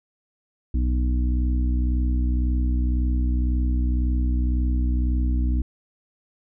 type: harmonic tone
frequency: 61.9 Hz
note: B1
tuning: 5 cents sharp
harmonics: 1 / 2 / 3 / 4 / 5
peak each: -19 / -36 / -37 / -31 / -34 dBFS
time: 0.74-5.62 s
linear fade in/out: 5 ms
effects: none